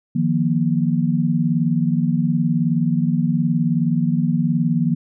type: chord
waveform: sine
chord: Eb suspended second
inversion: none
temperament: equal with one note detuned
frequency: 155.56 / 174.61 / 237.3 Hz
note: Eb3 / F3 / Bb3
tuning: 0 / 0 / +31 cents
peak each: -20 dBFS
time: 0.15-4.95 s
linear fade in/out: 10 ms
effects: none